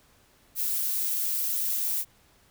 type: noise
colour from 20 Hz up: violet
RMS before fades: -28 dBFS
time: 0.55-2.05 s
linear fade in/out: 50 ms
effects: pink hiss -61 dBFS RMS until 2.5 s